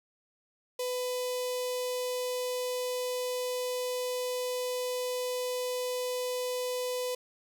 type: tone with notch filter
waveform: sawtooth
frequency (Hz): 500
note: B4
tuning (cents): +21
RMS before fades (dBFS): -33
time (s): 0.79-7.15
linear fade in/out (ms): 5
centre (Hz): 1500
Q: 0.69
effects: none